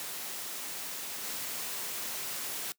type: noise with level steps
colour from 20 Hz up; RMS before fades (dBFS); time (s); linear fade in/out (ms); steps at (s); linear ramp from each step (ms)
white; -39 / -37; 0-2.72; 0; 1.23; 10
effects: noise-tail reverb RT60 0.1 s tail -21 dB re dry + high-pass 150 Hz 12 dB/octave